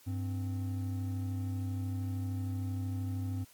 triangle tone pair together, 98 / 261 Hz, G2 / C4, 0 / -4 cents, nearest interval octave + perfect fourth, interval 1696 cents, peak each -31 / -38 dBFS, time 0.06-3.45 s, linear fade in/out 20 ms, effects white hiss -60 dBFS RMS until 3.53 s + MP3 96 kbps

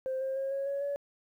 sine tone with pitch steps, 523.3 / 531.8 / 540.5 / 549.3 / 558.3 / 567.4 Hz, C5 / C5 / C#5 / C#5 / C#5 / C#5, 0 / +28 / -44 / -16 / +12 / +40 cents, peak -29 dBFS, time 0.06-0.96 s, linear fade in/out 0 ms, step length 150 ms, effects tanh soft clip ceiling -27 dBFS + 11-bit

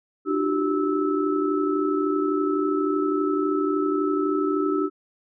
sine tone cluster, 299.6 / 350.8 / 383.2 / 1306 Hz, D4 / F4 / G4 / E6, +35 / +8 / -39 / -17 cents, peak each -24 / -31 / -24 / -29 dBFS, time 0.25-4.9 s, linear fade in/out 50 ms, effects none

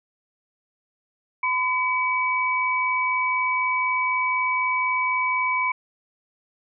sine tone pair together, 1014 / 2276 Hz, B5 / C#7, +45 / +45 cents, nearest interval octave + major second, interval 1400 cents, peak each -23 dBFS, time 1.43-5.72 s, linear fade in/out 5 ms, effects none

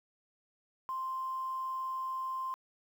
triangle tone, 1046.5 Hz, C6, in tune, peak -30 dBFS, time 0.89-2.54 s, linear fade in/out 0 ms, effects tanh soft clip ceiling -32 dBFS + 10-bit

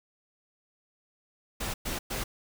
pink noise bursts, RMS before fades -33 dBFS, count 3, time 1.6-2.24 s, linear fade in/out 10 ms, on 140 ms, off 110 ms, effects none

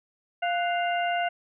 harmonic tone with a mistuned harmonic, 698.5 Hz, F5, in tune, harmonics 1 / 2 / 3 / 4, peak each -25 / -32 / -35 / -35 dBFS, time 0.42-1.29 s, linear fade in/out 10 ms, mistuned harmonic 2, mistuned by +100 cents, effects none

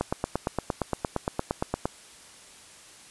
click train, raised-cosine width 1 ms, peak -11 dBFS, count 17, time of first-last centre 0.01-1.855 s, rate 8.67 Hz, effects white hiss -50 dBFS RMS until 3.1 s + resampled to 24000 Hz

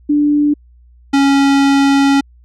sine / square tone pair in turn, 293.7 / 277.2 Hz, D4 / C#4, 0 / 0 cents, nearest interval minor second, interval 100 cents, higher first, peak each -9 dBFS, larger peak neither, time 0.09-0.54 / 1.13-2.21 s, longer second, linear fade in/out 10 ms, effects added 60 Hz sine -42 dBFS peak until 2.44 s + low-pass 6000 Hz 12 dB/octave

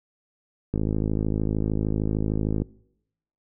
click train, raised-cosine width 3 ms, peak -12 dBFS, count 101, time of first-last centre 0.74-2.62 s, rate 53.2 Hz, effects noise-tail reverb RT60 0.8 s tail -23 dB re dry

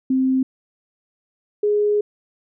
sine tone pair in turn, 261.6 / 416 Hz, C4 / G#4, 0 / +3 cents, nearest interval minor sixth, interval 803 cents, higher second, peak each -15 dBFS, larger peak neither, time 0.1-0.43 / 1.63-2.01 s, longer second, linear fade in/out 5 ms, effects none

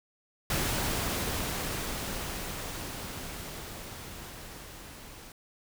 pink noise with level ramp, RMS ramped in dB -29 to -48 dBFS, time 0.5-5.32 s, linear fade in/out 2 ms, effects none

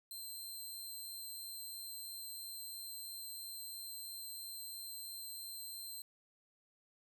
10% pulse tone, 4129 Hz, C8, 24 cents flat, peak -38 dBFS, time 0.11-6.02 s, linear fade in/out 2 ms, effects none

